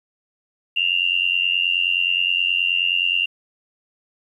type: tone with amplitude modulation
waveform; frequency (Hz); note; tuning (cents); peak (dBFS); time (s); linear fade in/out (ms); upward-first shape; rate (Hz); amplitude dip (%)
sine; 2788; F7; -4; -13; 0.76-3.26; 10; sine; 89.5; 90
effects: 9-bit